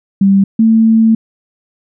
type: tone pair in turn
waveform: sine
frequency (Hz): 196 / 223.6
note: G3 / A3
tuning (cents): 0 / +28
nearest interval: major second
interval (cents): 228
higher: second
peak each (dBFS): -5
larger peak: neither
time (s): 0.21-0.44 / 0.59-1.15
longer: second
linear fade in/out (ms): 5
effects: none